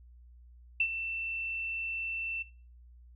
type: tone with ADSR envelope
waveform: sine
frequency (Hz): 2679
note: E7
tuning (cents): +27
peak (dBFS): -23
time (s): 0.8-2.43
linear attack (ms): 4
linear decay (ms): 70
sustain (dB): -9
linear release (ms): 12
effects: noise-tail reverb RT60 0.4 s tail -21 dB re dry + added 60 Hz sine -52 dBFS peak until 3.15 s